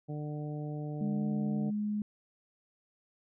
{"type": "harmonic tone", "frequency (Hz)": 149.4, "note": "D3", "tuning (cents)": 30, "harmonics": [1, 2, 3, 4, 5], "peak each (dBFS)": [-36, -42, -46, -48, -50], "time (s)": [0.08, 1.71], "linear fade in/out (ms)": 20}
{"type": "tone with pitch glide", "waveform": "sine", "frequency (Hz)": [207.7, 209.5], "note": ["G#3", "G#3"], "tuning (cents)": [0, 15], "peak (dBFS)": -30, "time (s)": [1.01, 2.02], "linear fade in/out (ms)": 2, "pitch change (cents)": 15, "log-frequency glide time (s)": [1.17, 1.25]}
{"effects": []}